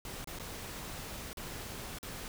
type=noise with dropouts; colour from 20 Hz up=pink; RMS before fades=-43 dBFS; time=0.05-2.28 s; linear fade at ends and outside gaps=1 ms; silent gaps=0.244-0.273 / 0.388-0.397 / 1.331-1.371 / 1.986-2.029 s; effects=none